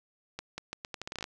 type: accelerating click train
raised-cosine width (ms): 0.2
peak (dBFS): -20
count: 13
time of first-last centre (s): 0.39-1.241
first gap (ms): 190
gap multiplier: 0.79
effects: none